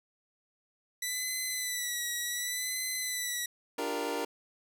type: tone with vibrato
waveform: 10% pulse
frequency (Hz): 1975.5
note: B6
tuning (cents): 0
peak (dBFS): -23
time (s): 1.02-3.46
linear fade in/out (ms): 5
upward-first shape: sine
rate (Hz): 0.68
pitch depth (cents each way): 51
type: chord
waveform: 25% pulse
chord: G minor seventh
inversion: second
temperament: equal with one note detuned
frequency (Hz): 293.7 / 349.2 / 397.2 / 466.2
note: D4 / F4 / G4 / Bb4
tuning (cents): 0 / 0 / +23 / 0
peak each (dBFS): -34 / -36 / -36 / -31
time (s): 3.78-4.25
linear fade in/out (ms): 5
effects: none